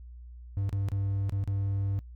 triangle tone with dropouts, 98.9 Hz, G2, 16 cents sharp, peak -25 dBFS, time 0.57-1.99 s, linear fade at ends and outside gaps 0 ms, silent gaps 0.693-0.728 / 0.886-0.918 / 1.295-1.323 / 1.439-1.476 s, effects noise-tail reverb RT60 0.1 s tail -21 dB re dry + added 60 Hz sine -43 dBFS peak until 2.15 s

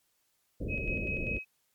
pink low-pass noise, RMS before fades -35 dBFS, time 0.6-1.39 s, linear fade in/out 10 ms, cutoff 610 Hz, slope 96 dB/octave
sine tone with tremolo, 2545 Hz, D#7, 39 cents sharp, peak -32 dBFS, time 0.68-1.45 s, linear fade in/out 50 ms, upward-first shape square, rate 5.1 Hz, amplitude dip 40%
effects white hiss -74 dBFS RMS until 1.74 s + MP3 96 kbps

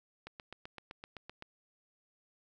click train, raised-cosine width 0.3 ms, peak -29 dBFS, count 10, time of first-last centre 0.27-1.424 s, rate 7.8 Hz, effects none

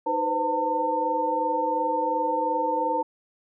sine tone cluster, 311.7 / 496.2 / 519 / 902 Hz, D#4 / B4 / C5 / A5, +3 / +8 / -14 / +43 cents, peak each -32 / -30 / -30 / -24 dBFS, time 0.06-3.03 s, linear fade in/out 10 ms, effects none

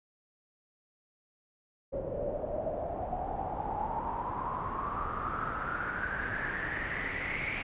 pink noise with low-pass filter sweep, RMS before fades -35 dBFS, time 1.92-7.63 s, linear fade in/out 20 ms, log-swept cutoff 530 to 2300 Hz, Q 9.2, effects resampled to 8000 Hz

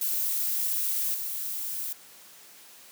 violet noise with level steps, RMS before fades -28 / -33 dBFS, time 0.01-1.93 s, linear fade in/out 5 ms, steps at 1.14 s, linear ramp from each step 5 ms, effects white hiss -51 dBFS RMS until 2.91 s + high-pass 150 Hz 12 dB/octave

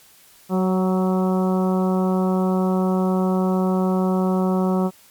harmonic tone with a mistuned harmonic, 186.5 Hz, F#3, 14 cents sharp, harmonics 1 / 2 / 3 / 4 / 5 / 6 / 7, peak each -18 / -24 / -28 / -30 / -32 / -34 / -35 dBFS, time 0.49-4.91 s, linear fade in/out 50 ms, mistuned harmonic 3, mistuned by -15 cents, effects white hiss -51 dBFS RMS until 5.1 s + MP3 96 kbps

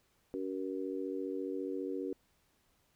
harmonic tone, 94.7 Hz, F#2, 41 cents sharp, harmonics 3 / 4 / 5, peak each -39 / -39 / -41 dBFS, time 0.34-2.13 s, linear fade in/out 0 ms, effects pink hiss -73 dBFS RMS until 2.95 s

